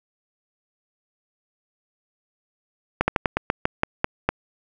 slowing click train, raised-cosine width 0.5 ms, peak -3 dBFS, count 10, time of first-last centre 3.01-4.29 s, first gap 70 ms, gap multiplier 1.17, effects none

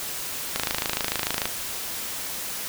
click train, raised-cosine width 0.2 ms, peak -6 dBFS, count 25, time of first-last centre 0.56-1.456 s, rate 26.8 Hz, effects white hiss -32 dBFS RMS until 2.68 s

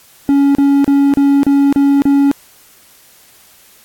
triangle tone bursts, 280 Hz, C#4, 18 cents sharp, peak -5 dBFS, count 7, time 0.29-2.314 s, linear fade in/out 0 ms, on 260 ms, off 34 ms, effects white hiss -45 dBFS RMS until 3.84 s + AAC 64 kbps

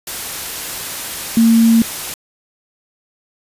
sine tone in noise, 228.2 Hz, A#3, 37 cents flat, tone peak -7 dBFS, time 1.37-1.82 s, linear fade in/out 2 ms, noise white, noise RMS -25 dBFS, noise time 0.07-2.14 s, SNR +15 dB, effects resampled to 32000 Hz

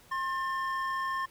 triangle tone pair together, 1067 / 1789.8 Hz, C6 / A6, +34 / +29 cents, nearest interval major sixth, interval 895 cents, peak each -29 / -34 dBFS, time 0.11-1.26 s, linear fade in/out 10 ms, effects pink hiss -58 dBFS RMS until 1.3 s

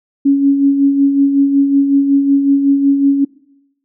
sine tone with tremolo, 278.3 Hz, C#4, 7 cents sharp, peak -6 dBFS, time 0.25-3.25 s, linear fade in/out 10 ms, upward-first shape sine, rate 5.4 Hz, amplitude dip 50%, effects noise-tail reverb RT60 0.9 s tail -23 dB re dry

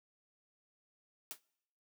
white noise with exponential decay, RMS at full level -40 dBFS, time 1.31-1.4 s, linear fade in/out 0 ms, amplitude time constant 19 ms, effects noise-tail reverb RT60 0.8 s tail -25 dB re dry + high-pass 200 Hz 12 dB/octave

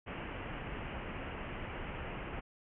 pink low-pass noise, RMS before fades -42 dBFS, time 0.06-2.41 s, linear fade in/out 20 ms, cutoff 3000 Hz, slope 96 dB/octave, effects none

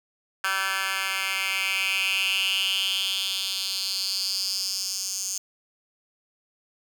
10% pulse tone with high-pass filter sweep, 192.3 Hz, G3, 33 cents flat, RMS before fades -27 dBFS, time 0.44-5.38 s, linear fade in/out 2 ms, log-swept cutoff 1600 to 6300 Hz, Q 5, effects none

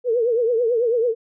sine tone with vibrato, 470 Hz, A#4, 14 cents sharp, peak -16 dBFS, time 0.04-1.15 s, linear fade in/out 50 ms, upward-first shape triangle, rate 9.1 Hz, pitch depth 130 cents each way, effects none

